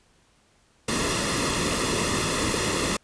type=noise with comb filter; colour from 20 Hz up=pink; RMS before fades=-25 dBFS; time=0.88-2.97 s; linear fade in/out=5 ms; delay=1.3 ms; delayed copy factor=-0.65; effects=pink hiss -62 dBFS RMS until 3.03 s + resampled to 22050 Hz